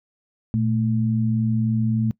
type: tone pair together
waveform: sine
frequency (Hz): 116.54 / 220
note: A#2 / A3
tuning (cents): 0 / 0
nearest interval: major seventh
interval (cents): 1100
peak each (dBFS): -21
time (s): 0.54-2.11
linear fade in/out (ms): 0
effects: noise-tail reverb RT60 0.1 s tail -23 dB re dry